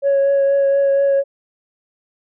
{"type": "tone with vibrato", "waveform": "sine", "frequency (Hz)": 554.4, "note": "C#5", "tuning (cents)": 0, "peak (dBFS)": -10, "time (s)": [0.02, 1.24], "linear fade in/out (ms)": 50, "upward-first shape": "triangle", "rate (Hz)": 4.2, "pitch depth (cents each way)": 15, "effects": ["tanh soft clip ceiling -10 dBFS"]}